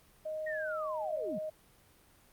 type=tone; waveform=sine; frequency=622.3 Hz; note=D#5; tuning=in tune; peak=-35 dBFS; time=0.25-1.5 s; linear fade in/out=10 ms
type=linear sweep; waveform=sine; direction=down; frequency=1900 to 157.8 Hz; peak=-37 dBFS; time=0.46-1.39 s; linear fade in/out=10 ms
effects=pink hiss -63 dBFS RMS until 2.32 s + Opus 32 kbps